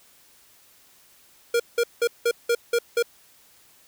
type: tone bursts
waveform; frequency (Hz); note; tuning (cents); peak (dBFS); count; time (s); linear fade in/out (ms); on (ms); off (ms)
square; 471.6; A#4; +20; -19; 7; 1.54-3.026; 5; 58; 180
effects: white hiss -56 dBFS RMS until 3.87 s